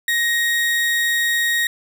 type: tone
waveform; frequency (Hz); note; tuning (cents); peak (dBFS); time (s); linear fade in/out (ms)
35% pulse; 1877; A#6; +11; -15; 0.08-1.67; 2
effects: none